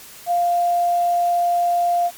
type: tone with quantisation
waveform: sine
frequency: 698.5 Hz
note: F5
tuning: in tune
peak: -15 dBFS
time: 0.26-2.11 s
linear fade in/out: 50 ms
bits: 7
effects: white hiss -41 dBFS RMS until 2.17 s + MP3 96 kbps